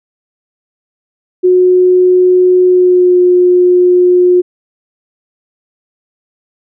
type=tone with pitch glide; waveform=sine; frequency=364.7 to 359.3 Hz; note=F#4 to F4; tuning=-25 to +49 cents; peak=-4 dBFS; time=1.43-4.42 s; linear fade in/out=20 ms; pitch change=-26 cents; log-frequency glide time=2.65-3.18 s; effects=none